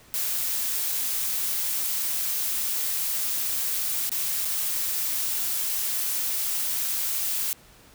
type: noise with dropouts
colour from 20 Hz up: blue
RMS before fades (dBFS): -27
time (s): 0.14-7.53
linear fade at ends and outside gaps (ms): 0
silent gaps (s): 4.094-4.117 / 4.449-4.453
effects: pink hiss -53 dBFS RMS until 7.94 s